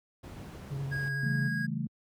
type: noise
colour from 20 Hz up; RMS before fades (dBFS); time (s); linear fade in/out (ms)
brown; -40; 0.23-1.09; 10
type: tone with vibrato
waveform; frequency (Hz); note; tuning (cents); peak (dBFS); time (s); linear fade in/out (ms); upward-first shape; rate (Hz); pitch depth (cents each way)
triangle; 138; C#3; -7; -30; 0.7-1.49; 20; triangle; 11; 39
type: tone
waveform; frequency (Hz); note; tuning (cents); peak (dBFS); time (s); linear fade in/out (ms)
triangle; 1642; G#6; -20; -31; 0.91-1.67; 20
type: chord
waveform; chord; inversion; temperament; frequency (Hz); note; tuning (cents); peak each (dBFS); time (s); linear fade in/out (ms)
sine; A dominant seventh; first; equal; 138.59 / 164.81 / 196 / 220; C#3 / E3 / G3 / A3; 0 / 0 / 0 / 0; -35 / -35 / -40 / -35; 1.23-1.87; 5
effects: high-pass 80 Hz 12 dB/octave